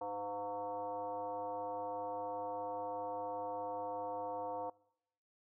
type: tone with frequency modulation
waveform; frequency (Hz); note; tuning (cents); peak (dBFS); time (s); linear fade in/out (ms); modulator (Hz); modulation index
sine; 713; F5; +36; -38; 0.01-4.7; 5; 203; 1.4
effects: noise-tail reverb RT60 0.8 s tail -23 dB re dry